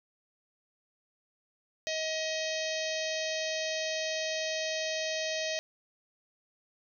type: harmonic tone with a mistuned harmonic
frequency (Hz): 633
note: D#5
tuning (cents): +30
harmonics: 1 / 3 / 4 / 5 / 6 / 7 / 8 / 9 / 10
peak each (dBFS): -34 / -39 / -40 / -41 / -42 / -42 / -43 / -44 / -44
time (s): 1.87-5.59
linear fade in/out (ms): 0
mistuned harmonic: 7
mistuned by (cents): -18
effects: none